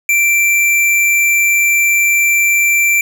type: tone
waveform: square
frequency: 2349 Hz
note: D7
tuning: in tune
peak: -10 dBFS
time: 0.09-3.01 s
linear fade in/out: 2 ms
effects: none